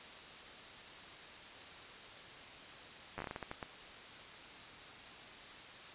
slowing click train, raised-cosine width 0.5 ms, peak -26 dBFS, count 11, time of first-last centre 3.18-3.628 s, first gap 10 ms, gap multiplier 1.31, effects white hiss -51 dBFS RMS until 5.94 s + resampled to 8000 Hz

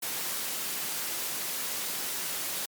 white noise, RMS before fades -33 dBFS, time 0.02-2.66 s, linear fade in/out 10 ms, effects high-pass 150 Hz 12 dB/octave + MP3 96 kbps

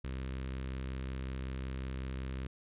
sawtooth tone with notch filter, 65.41 Hz, C2, in tune, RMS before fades -39 dBFS, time 0.04-2.47 s, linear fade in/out 5 ms, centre 760 Hz, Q 1.2, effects resampled to 8000 Hz

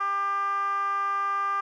10% pulse tone with band-pass filter, 397.7 Hz, G4, 25 cents sharp, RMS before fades -27 dBFS, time 0-1.61 s, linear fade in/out 10 ms, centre 1200 Hz, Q 5.9, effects none

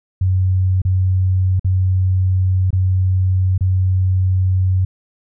sine tone with dropouts, 93.2 Hz, F#2, 13 cents sharp, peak -12 dBFS, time 0.21-4.85 s, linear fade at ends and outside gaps 5 ms, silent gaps 0.818-0.85 / 1.596-1.645 / 2.706-2.729 / 3.579-3.608 s, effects none

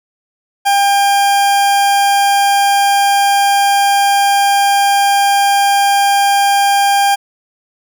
40% pulse tone, 800 Hz, G5, 35 cents sharp, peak -8 dBFS, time 0.65-7.16 s, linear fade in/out 20 ms, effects none

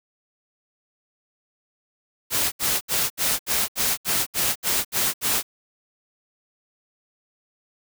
white noise bursts, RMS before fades -22 dBFS, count 11, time 2.3-5.43 s, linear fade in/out 50 ms, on 220 ms, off 71 ms, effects none

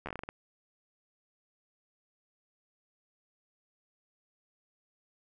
slowing click train, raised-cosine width 0.5 ms, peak -23 dBFS, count 9, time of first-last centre 0.06-0.289 s, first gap 12 ms, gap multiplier 1.24, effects none

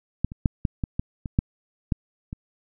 clicks, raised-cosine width 5 ms, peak -9 / -23 / -6 / -9 / -13 / -12 / -18 / -6 / -9 / -20 dBFS, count 10, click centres 0.246 / 0.319 / 0.458 / 0.652 / 0.838 / 0.995 / 1.258 / 1.389 / 1.922 / 2.329 s, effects none

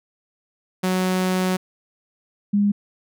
sawtooth / sine tone pair in turn, 185 / 203.8 Hz, F#3 / G#3, 0 / -32 cents, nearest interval major second, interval 168 cents, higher second, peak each -15 dBFS, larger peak neither, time 0.83-1.57 / 2.53-2.72 s, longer first, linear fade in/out 10 ms, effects none

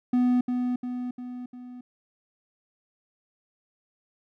triangle tone with echo, 248 Hz, B3, 7 cents sharp, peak -17 dBFS, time 0.13-0.41 s, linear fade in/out 5 ms, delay 350 ms, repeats 4, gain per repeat -5 dB, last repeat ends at 1.81 s, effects none

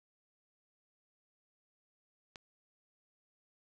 click, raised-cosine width 0.2 ms, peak -29 dBFS, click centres 2.358 s, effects none

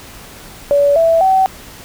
sine tone with pitch steps, 571 / 659.7 / 762.2 Hz, D5 / E5 / G5, -49 / +1 / -49 cents, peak -8 dBFS, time 0.71-1.46 s, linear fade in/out 0 ms, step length 250 ms, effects pink hiss -36 dBFS RMS until 1.84 s

